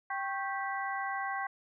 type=harmonic tone with a mistuned harmonic; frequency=392 Hz; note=G4; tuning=in tune; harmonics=2 / 3 / 4 / 5; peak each=-36 / -38 / -39 / -40 dBFS; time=0.1-1.47 s; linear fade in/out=5 ms; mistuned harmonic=3; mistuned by=-120 cents; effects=none